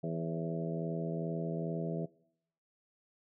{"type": "harmonic tone with a mistuned harmonic", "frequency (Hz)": 82.41, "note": "E2", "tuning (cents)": 0, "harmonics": [2, 3, 4, 5, 6, 7, 8], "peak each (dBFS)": [-36, -44, -44, -42, -45, -46, -42], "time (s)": [0.03, 2.06], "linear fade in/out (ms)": 10, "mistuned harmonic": 7, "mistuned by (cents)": -39, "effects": ["noise-tail reverb RT60 0.7 s tail -22 dB re dry"]}